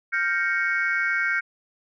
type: chord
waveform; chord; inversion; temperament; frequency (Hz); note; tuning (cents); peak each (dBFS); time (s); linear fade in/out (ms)
sine; G half-diminished seventh; third; equal; 1396.9 / 1568 / 1864.7 / 2217; F6 / G6 / Bb6 / Db7; 0 / 0 / 0 / 0; -27 / -24 / -29 / -26; 0.12-1.41; 20
effects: tanh soft clip ceiling -13 dBFS